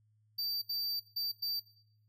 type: tone bursts at uneven times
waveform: square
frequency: 4648 Hz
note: D8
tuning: 19 cents flat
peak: -33 dBFS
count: 4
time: 0.38-0.62 / 0.69-1 / 1.16-1.32 / 1.42-1.6 s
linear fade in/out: 10 ms
effects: noise-tail reverb RT60 0.7 s tail -17 dB re dry + added 107 Hz sine -67 dBFS peak until 2.08 s

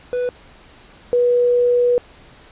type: tone pair in turn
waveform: triangle / sine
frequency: 493.9 / 487.1 Hz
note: B4 / B4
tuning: 0 / -24 cents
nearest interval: unison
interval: 24 cents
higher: first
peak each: -16 / -12 dBFS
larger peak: second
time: 0.13-0.29 / 1.13-1.98 s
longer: second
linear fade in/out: 0 ms
effects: pink hiss -46 dBFS RMS until 2.51 s + resampled to 8000 Hz

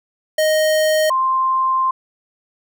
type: tone pair in turn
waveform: square / sine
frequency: 622.3 / 1048.5 Hz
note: D#5 / C6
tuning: 0 / +3 cents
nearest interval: major sixth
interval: 903 cents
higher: second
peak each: -14 dBFS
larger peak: neither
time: 0.38-1.1 / 1.1-1.91 s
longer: second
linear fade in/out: 5 ms
effects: none

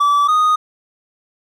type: tone pair in turn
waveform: triangle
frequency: 1155 / 1240.3 Hz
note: D6 / D#6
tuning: -29 / -6 cents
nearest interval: minor second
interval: 123 cents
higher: second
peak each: -9 / -9 dBFS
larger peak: neither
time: 0-0.28 / 0.28-0.56 s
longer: neither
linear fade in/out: 10 ms
effects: none

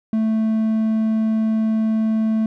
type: tone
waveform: triangle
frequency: 220.2 Hz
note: A3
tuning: 2 cents sharp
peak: -14 dBFS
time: 0.13-2.46 s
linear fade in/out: 2 ms
effects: none

